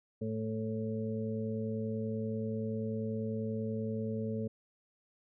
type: harmonic tone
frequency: 110.3 Hz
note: A2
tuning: 5 cents sharp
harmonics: 1 / 2 / 4 / 5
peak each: -38 / -36 / -39 / -44 dBFS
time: 0.21-4.48 s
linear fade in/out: 10 ms
effects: none